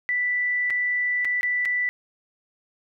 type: tone with dropouts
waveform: sine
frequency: 1975.5 Hz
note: B6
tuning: in tune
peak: -21 dBFS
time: 0.09-1.89 s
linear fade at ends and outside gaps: 0 ms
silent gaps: 0.701-0.705 / 1.247-1.252 / 1.41-1.431 / 1.652-1.656 s
effects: none